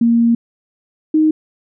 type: tone pair in turn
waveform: sine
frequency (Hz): 233.1 / 311.2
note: A#3 / D#4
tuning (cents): 0 / 0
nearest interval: perfect fourth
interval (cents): 500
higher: second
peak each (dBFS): -9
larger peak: neither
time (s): 0.01-0.35 / 1.14-1.31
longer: first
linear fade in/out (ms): 5
effects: none